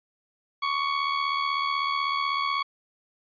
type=tone with amplitude modulation; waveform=sawtooth; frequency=1116 Hz; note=C#6; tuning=11 cents sharp; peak=-18 dBFS; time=0.62-2.63 s; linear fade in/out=10 ms; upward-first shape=sine; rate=76.1 Hz; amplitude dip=55%; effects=resampled to 11025 Hz